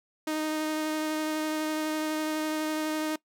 sawtooth tone with vibrato, 310 Hz, D#4, 6 cents flat, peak -24 dBFS, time 0.27-3.16 s, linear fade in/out 5 ms, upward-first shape sine, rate 12 Hz, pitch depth 10 cents each way, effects noise-tail reverb RT60 0.1 s tail -21 dB re dry

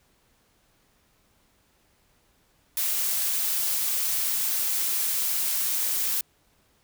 blue noise, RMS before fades -26 dBFS, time 2.77-6.21 s, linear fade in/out 2 ms, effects pink hiss -65 dBFS RMS until 6.83 s

